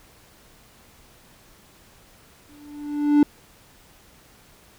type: tone with exponential growth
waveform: triangle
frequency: 293.4 Hz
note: D4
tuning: 2 cents flat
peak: -8 dBFS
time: 2.49-3.23 s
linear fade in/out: 2 ms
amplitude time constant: 160 ms
effects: pink hiss -53 dBFS RMS until 4.78 s